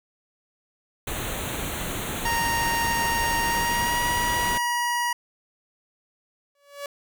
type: band-stop noise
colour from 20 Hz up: pink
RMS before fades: -30 dBFS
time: 1.07-4.58 s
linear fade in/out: 5 ms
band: 4200 to 6100 Hz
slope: 96 dB/octave
type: tone with pitch glide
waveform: 25% pulse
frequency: 930 to 961.1 Hz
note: A#5 to B5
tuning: -4 to -47 cents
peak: -19 dBFS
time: 2.25-5.13 s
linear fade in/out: 5 ms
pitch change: +57 cents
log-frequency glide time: 3.45-4.07 s
type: tone with exponential growth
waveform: sawtooth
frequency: 569 Hz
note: C#5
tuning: 45 cents sharp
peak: -25 dBFS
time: 6.55-6.86 s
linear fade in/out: 2 ms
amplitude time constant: 66 ms
effects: none